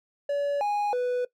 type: tone with pitch steps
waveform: triangle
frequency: 571 / 825 / 494.6 Hz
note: D5 / G#5 / B4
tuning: -49 / -12 / +3 cents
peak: -22 dBFS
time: 0.29-1.25 s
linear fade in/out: 5 ms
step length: 320 ms
effects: noise-tail reverb RT60 0.1 s tail -19 dB re dry